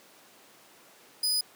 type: tone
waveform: sawtooth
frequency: 4978 Hz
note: D#8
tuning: in tune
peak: -22 dBFS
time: 1.23-1.41 s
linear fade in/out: 5 ms
effects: pink hiss -55 dBFS RMS until 1.55 s + high-pass 300 Hz 12 dB/octave